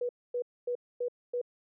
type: tone bursts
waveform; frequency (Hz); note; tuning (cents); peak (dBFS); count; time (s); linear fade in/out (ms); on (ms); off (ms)
sine; 487.8; B4; -21; -29; 5; 0.01-1.415; 5; 81; 250
effects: none